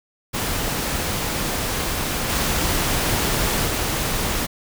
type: noise with level steps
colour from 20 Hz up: pink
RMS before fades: -24 / -21 / -23 dBFS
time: 0.33-4.47 s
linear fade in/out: 20 ms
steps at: 2.29 / 3.66 s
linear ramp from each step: 5 ms
effects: none